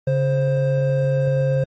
triangle tone pair together, 139.4 / 527 Hz, C#3 / C5, +10 / +12 cents, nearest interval octave + major seventh, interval 2302 cents, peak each -16 / -18 dBFS, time 0.07-1.64 s, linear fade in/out 5 ms, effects MP3 32 kbps

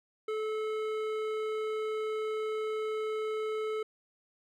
sine tone with hard clipping, 433.5 Hz, A4, 26 cents flat, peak -33 dBFS, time 0.28-3.83 s, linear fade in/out 5 ms, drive 12 dB, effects none

